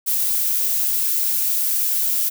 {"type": "noise", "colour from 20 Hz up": "violet", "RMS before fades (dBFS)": -20, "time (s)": [0.06, 2.3], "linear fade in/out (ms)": 20, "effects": []}